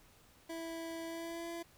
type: tone with pitch glide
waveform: 25% pulse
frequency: 329.6 to 337.9 Hz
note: E4 to E4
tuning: 0 to +43 cents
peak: -37 dBFS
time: 0.49-1.63 s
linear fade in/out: 10 ms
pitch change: +43 cents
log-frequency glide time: 1.05-1.49 s
effects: pink hiss -64 dBFS RMS until 1.77 s